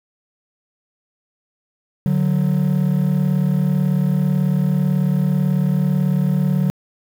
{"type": "tone pair together", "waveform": "triangle", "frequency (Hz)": [146.83, 184.99], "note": ["D3", "F#3"], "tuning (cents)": [0, 0], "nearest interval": "major third", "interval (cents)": 400, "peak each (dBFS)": -15, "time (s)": [2.06, 6.7], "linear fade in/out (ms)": 0, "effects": ["tanh soft clip ceiling -7 dBFS", "7-bit"]}